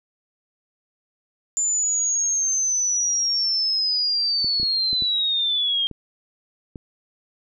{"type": "linear sweep", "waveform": "sine", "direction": "down", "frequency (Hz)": [7150, 3194], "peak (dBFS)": -19, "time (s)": [1.57, 5.87], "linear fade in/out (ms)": 0}
{"type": "clicks", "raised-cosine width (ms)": 3, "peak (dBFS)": -22, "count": 7, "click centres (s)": [4.445, 4.599, 4.631, 4.93, 5.023, 5.913, 6.758]}
{"effects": []}